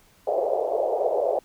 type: band-pass noise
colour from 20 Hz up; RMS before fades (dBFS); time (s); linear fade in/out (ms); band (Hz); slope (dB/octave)
white; -24; 0.27-1.39; 2; 430 to 700; 48
effects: pink hiss -58 dBFS RMS until 1.44 s